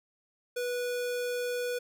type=tone; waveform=square; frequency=490 Hz; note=B4; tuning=14 cents flat; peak=-31 dBFS; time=0.56-1.79 s; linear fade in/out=10 ms; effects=none